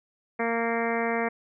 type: harmonic tone with a mistuned harmonic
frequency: 231 Hz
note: A#3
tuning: 16 cents flat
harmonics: 1 / 2 / 3 / 4 / 5 / 6 / 7 / 8 / 9 / 10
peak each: -31 / -29 / -31 / -35 / -37 / -39 / -38 / -35 / -35 / -40 dBFS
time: 0.39-1.29 s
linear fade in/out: 10 ms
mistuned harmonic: 9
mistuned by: +18 cents
effects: none